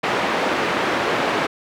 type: band-pass noise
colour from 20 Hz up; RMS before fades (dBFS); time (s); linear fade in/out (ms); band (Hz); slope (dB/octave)
pink; -21; 0.03-1.47; 10; 320 to 2400; 12
effects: none